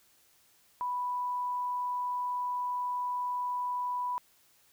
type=tone; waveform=sine; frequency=987.8 Hz; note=B5; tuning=in tune; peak=-30 dBFS; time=0.81-4.18 s; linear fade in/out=0 ms; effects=white hiss -65 dBFS RMS until 4.72 s